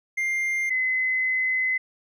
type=tone pair in turn; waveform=triangle / sine; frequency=2100 / 2036 Hz; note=C7 / C7; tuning=+6 / -48 cents; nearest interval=minor second; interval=54 cents; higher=first; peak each=-21 dBFS; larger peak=neither; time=0.17-0.7 / 0.7-1.78 s; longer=second; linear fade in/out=10 ms; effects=none